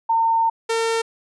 sine / sawtooth tone pair in turn, 909 / 454.5 Hz, A#5 / A#4, -44 / -44 cents, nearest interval octave, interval 1200 cents, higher first, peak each -15 dBFS, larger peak neither, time 0.09-0.5 / 0.69-1.02 s, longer first, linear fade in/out 10 ms, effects resampled to 22050 Hz

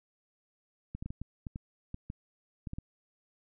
clicks, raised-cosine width 5 ms, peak -26 dBFS, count 12, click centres 0.95 / 1.025 / 1.06 / 1.105 / 1.216 / 1.468 / 1.559 / 1.944 / 2.101 / 2.672 / 2.734 / 2.785 s, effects none

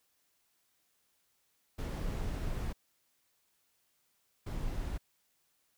brown noise bursts at uneven times, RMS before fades -36 dBFS, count 2, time 1.78-2.73 / 4.46-4.98 s, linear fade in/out 10 ms, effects white hiss -75 dBFS RMS until 5.77 s

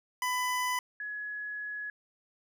25% pulse / sine tone pair in turn, 999 / 1686.9 Hz, B5 / G#6, +20 / +27 cents, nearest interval major sixth, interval 907 cents, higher second, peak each -25 / -35 dBFS, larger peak first, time 0.22-0.79 / 1-1.9 s, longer second, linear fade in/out 2 ms, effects none

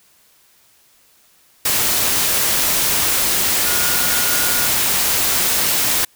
sine tone in noise, 1438 Hz, F#6, 50 cents flat, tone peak -26 dBFS, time 3.66-4.68 s, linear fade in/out 5 ms, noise white, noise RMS -17 dBFS, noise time 1.65-6.05 s, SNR -12 dB, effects white hiss -54 dBFS RMS until 6.15 s

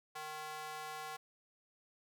square tone with high-pass filter, 154.1 Hz, D#3, 16 cents flat, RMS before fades -45 dBFS, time 0.15-1.17 s, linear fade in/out 10 ms, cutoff 860 Hz, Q 1.7, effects none

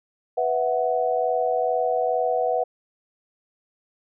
sine chord, B suspended fourth, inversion none, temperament just, 493.9 / 658.5 / 740.8 Hz, B4 / E5 / F#5, 0 / -2 / +2 cents, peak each -24 / -25 / -24 dBFS, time 0.37-2.64 s, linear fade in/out 10 ms, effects none

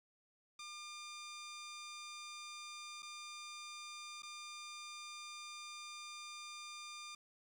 10% pulse tone with dropouts, 1200 Hz, D6, 37 cents sharp, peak -39 dBFS, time 0.59-7.15 s, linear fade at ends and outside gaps 5 ms, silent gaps 3.023-3.028 / 4.222-4.231 s, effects low-pass 10000 Hz 12 dB/octave + 11-bit

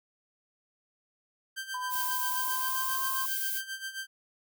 sawtooth tone with tremolo, 1568 Hz, G6, in tune, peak -30 dBFS, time 1.56-4.07 s, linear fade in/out 20 ms, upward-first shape sine, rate 7.5 Hz, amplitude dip 75%
sine tone with pitch glide, 1001 to 1056.9 Hz, B5 to C6, +23 to +17 cents, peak -33 dBFS, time 1.74-3.26 s, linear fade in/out 5 ms, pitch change +94 cents, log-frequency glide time 2.33-3.04 s
violet noise, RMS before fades -33 dBFS, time 1.89-3.62 s, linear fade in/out 50 ms
effects none

